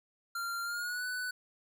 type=tone with pitch glide; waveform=square; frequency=1385 to 1493 Hz; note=F6 to F#6; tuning=-15 to +15 cents; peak=-35 dBFS; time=0.35-1.31 s; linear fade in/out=5 ms; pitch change=+130 cents; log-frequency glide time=0.63-1.05 s; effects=12-bit